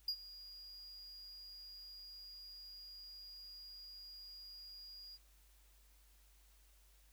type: tone with ADSR envelope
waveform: triangle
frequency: 4852 Hz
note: D#8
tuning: 44 cents flat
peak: -32 dBFS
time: 0.08-5.18 s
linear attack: 4 ms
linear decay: 69 ms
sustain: -18 dB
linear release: 33 ms
effects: added 50 Hz sine -65 dBFS peak until 7.12 s + white hiss -71 dBFS RMS until 7.12 s